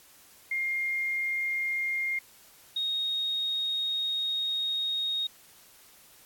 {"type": "tone pair in turn", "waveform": "sine", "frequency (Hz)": [2121, 3735], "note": ["C7", "A#7"], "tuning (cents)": [23, 3], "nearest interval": "minor seventh", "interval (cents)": 980, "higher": "second", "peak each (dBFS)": [-27, -27], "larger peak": "neither", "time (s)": [[0.51, 2.19], [2.76, 5.27]], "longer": "second", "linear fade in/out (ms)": 5, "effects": ["white hiss -56 dBFS RMS until 6.25 s", "AAC 64 kbps"]}